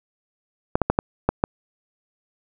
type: clicks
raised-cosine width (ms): 1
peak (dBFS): -3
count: 6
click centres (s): 0.755 / 0.817 / 0.9 / 0.989 / 1.29 / 1.439
effects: none